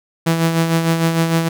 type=tone with tremolo; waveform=sawtooth; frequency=164.81 Hz; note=E3; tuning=in tune; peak=-8 dBFS; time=0.26-1.49 s; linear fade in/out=10 ms; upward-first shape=sine; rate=6.6 Hz; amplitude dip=50%; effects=none